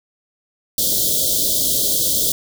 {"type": "band-stop noise", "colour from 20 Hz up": "white", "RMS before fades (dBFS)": -18, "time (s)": [0.78, 2.32], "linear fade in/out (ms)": 2, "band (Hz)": [640, 3200], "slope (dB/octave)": 96, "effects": []}